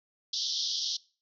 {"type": "band-pass noise", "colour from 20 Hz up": "white", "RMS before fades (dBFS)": -32, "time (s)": [0.33, 0.97], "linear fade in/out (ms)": 5, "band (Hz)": [3200, 5800], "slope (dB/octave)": 96, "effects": ["noise-tail reverb RT60 0.4 s tail -23 dB re dry"]}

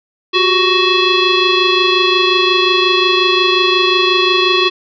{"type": "tone with frequency modulation", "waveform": "sine", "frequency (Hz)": 1864.7, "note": "A#6", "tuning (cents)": 0, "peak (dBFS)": -9, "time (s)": [0.33, 4.7], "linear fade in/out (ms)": 20, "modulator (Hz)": 751, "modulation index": 2.8, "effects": []}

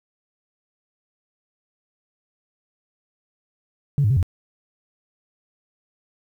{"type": "tone with pitch steps", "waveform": "sine", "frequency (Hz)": [141.9, 104.3, 133.8, 89.2], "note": ["C#3", "G#2", "C3", "F2"], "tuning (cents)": [41, 8, 39, 37], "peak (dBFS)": -14, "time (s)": [3.98, 4.228], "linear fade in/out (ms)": 0, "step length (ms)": 62, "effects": ["tanh soft clip ceiling -10 dBFS", "9-bit"]}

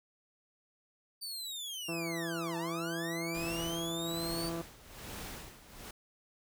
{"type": "linear two-way sweep", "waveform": "sawtooth", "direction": "down then up", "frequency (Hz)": [4634, 854, 4634], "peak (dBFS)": -36, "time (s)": [1.21, 4.5], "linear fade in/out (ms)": 20, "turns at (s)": 2.57}
{"type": "harmonic tone", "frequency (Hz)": 167.2, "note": "E3", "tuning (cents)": 25, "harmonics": [1, 2, 3, 4, 5, 6, 7, 8, 9, 10], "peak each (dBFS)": [-41, -38, -45, -44, -53, -52, -50, -59, -59, -64], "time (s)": [1.88, 4.62], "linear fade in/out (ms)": 10}
{"type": "noise with tremolo", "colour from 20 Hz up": "pink", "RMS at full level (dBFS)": -43, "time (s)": [3.34, 5.91], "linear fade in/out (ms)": 5, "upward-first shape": "sine", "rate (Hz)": 1.2, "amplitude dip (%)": 80}
{"effects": []}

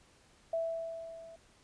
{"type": "tone with level ramp", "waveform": "sine", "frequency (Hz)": 659.3, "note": "E5", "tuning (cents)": 0, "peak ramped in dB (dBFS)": [-29, -49], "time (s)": [0.53, 1.36], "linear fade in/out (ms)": 5, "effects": ["pink hiss -64 dBFS RMS until 1.63 s", "resampled to 22050 Hz"]}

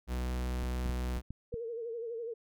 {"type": "tone", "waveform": "45% pulse", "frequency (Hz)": 62.1, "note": "B1", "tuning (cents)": 10, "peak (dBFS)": -32, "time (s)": [0.07, 1.22], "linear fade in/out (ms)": 50}
{"type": "clicks", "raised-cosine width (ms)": 5, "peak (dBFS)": -28, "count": 6, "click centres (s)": [0.632, 0.86, 0.896, 1.173, 1.306, 1.541]}
{"type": "tone with vibrato", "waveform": "sine", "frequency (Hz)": 462.9, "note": "A#4", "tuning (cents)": -12, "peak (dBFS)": -36, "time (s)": [1.52, 2.34], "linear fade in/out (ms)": 10, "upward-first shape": "sine", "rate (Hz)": 12, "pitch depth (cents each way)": 67}
{"effects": []}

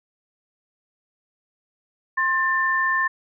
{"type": "tone pair together", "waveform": "sine", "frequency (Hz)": [1060, 1782.7], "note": ["C6", "A6"], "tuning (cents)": [22, 22], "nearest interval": "major sixth", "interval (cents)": 900, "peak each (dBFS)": [-23, -20], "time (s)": [2.17, 3.08], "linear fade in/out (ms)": 10, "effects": []}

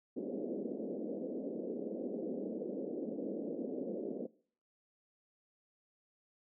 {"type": "band-pass noise", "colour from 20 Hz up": "pink", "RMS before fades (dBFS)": -40, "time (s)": [0.16, 4.27], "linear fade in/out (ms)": 10, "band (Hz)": [210, 550], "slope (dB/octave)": 48, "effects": ["noise-tail reverb RT60 0.5 s tail -21 dB re dry"]}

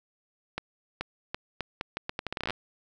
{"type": "accelerating click train", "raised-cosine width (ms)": 0.3, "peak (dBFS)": -15, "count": 18, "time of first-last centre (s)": [0.58, 2.506], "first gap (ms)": 430, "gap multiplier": 0.78, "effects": []}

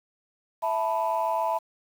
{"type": "chord", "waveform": "sine", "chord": "E suspended fourth", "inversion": "none", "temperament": "equal", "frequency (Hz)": [659.3, 880, 987.8], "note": ["E5", "A5", "B5"], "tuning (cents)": [0, 0, 0], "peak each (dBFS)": -27, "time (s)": [0.62, 1.59], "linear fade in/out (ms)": 20, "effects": ["tanh soft clip ceiling -17 dBFS", "8-bit"]}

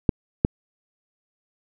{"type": "clicks", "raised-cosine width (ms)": 3, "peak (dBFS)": -3, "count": 2, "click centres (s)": [0.092, 0.449], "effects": []}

